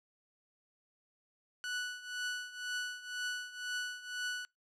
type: tone with tremolo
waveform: sawtooth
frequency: 1480 Hz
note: F#6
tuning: in tune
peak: -30 dBFS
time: 1.64-4.45 s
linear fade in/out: 0 ms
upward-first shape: triangle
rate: 2 Hz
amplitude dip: 85%
effects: noise-tail reverb RT60 0.2 s tail -26 dB re dry + low-pass 8000 Hz 12 dB/octave